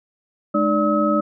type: tone cluster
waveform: sine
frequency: 212.1 / 304.6 / 583 / 1283 Hz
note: G#3 / D#4 / D5 / E6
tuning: +37 / -37 / -13 / -47 cents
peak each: -21 dBFS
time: 0.54-1.21 s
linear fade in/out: 10 ms
effects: none